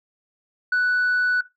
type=tone; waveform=sine; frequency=1484 Hz; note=F#6; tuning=5 cents sharp; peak=-15 dBFS; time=0.72-1.41 s; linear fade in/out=5 ms; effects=noise-tail reverb RT60 0.2 s tail -18 dB re dry + tanh soft clip ceiling -16 dBFS